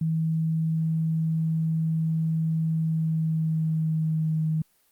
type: tone with pitch glide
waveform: sine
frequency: 160.8 to 157.49 Hz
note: E3 to D#3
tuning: -43 to +21 cents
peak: -22 dBFS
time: 0.01-4.62 s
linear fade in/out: 5 ms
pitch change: -36 cents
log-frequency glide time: 2.7-4.49 s
effects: white hiss -65 dBFS RMS until 4.91 s + Opus 24 kbps